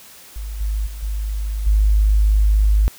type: tone with level steps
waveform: sine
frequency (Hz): 51.91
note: G#1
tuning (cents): 0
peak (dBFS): -25 / -18 / -28 / -20 / -11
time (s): 0.36-2.88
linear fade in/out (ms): 0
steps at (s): 0.6 / 0.86 / 1.02 / 1.66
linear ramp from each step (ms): 10
effects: white hiss -43 dBFS RMS until 2.98 s